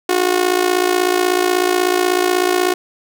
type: tone with amplitude modulation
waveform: sawtooth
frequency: 363.2 Hz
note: F#4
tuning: 32 cents flat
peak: -6 dBFS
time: 0.09-2.74 s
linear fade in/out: 5 ms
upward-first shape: sine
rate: 56.3 Hz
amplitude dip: 80%
effects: none